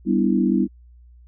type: chord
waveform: sine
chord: E minor seventh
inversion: first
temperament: equal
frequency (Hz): 196 / 246.9 / 293.7 / 329.6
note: G3 / B3 / D4 / E4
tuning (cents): 0 / 0 / 0 / 0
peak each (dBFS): -20 / -21 / -24 / -22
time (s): 0.05-0.68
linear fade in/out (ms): 50
effects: added 60 Hz sine -45 dBFS peak until 1.27 s